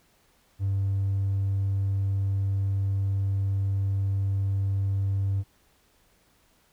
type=tone; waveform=triangle; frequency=98 Hz; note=G2; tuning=in tune; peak=-20 dBFS; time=0.59-5.44 s; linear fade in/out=50 ms; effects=tanh soft clip ceiling -19 dBFS + pink hiss -64 dBFS RMS until 6.72 s